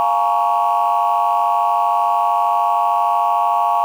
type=chord; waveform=sine; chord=Bb minor seventh; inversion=second; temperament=just; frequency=699.2 / 839.1 / 932.3 / 1118.8 Hz; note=F5 / Ab5 / Bb5 / Db6; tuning=+2 / +18 / 0 / +16 cents; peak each=-18 dBFS; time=0-3.84 s; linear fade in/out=0 ms; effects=tanh soft clip ceiling -7 dBFS + 7-bit